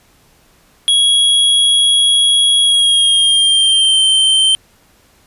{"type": "tone with pitch glide", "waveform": "square", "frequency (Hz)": [3322, 3117], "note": ["G#7", "G7"], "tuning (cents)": [0, -11], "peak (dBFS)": -9, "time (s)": [0.88, 4.55], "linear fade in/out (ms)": 0, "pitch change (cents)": -111, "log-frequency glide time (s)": [2.63, 4], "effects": ["pink hiss -51 dBFS RMS until 5.26 s", "resampled to 32000 Hz"]}